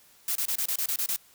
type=noise bursts; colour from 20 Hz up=blue; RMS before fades=-28 dBFS; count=9; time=0.28-1.162 s; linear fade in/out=2 ms; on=74 ms; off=27 ms; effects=white hiss -58 dBFS RMS until 1.34 s